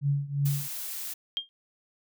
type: tone with tremolo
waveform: sine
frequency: 141.7 Hz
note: C#3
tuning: 38 cents sharp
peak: -21 dBFS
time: 0.01-0.68 s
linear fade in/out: 50 ms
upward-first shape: triangle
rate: 2.8 Hz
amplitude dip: 90%
type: noise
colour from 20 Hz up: blue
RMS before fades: -36 dBFS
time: 0.45-1.14 s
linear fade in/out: 10 ms
type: tone with exponential decay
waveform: sine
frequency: 3208 Hz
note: G7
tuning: 39 cents sharp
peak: -23 dBFS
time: 1.37-1.49 s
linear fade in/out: 0 ms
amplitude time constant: 24 ms
effects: none